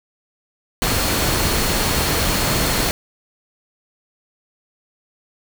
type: tone in noise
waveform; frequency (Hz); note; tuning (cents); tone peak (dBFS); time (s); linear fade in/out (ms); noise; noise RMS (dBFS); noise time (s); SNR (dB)
sine; 4309; C#8; -50; -30; 0.82-2.91; 0; pink; -19; 0.82-2.91; -14
effects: none